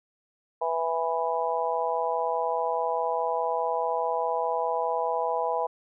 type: harmonic tone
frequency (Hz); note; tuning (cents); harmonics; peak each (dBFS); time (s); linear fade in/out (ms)
164.81; E3; 0; 3 / 4 / 5 / 6; -30 / -30 / -30 / -30; 0.61-5.67; 10
effects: none